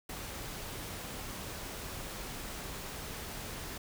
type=noise; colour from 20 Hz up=pink; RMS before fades=-42 dBFS; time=0.09-3.78 s; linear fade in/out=5 ms; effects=none